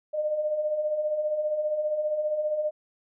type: beating tone pair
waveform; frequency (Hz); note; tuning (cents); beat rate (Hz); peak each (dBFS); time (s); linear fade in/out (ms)
sine; 594 / 609; D5 / D#5; +20 / -37; 15; -34 / -25; 0.13-2.71; 20
effects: none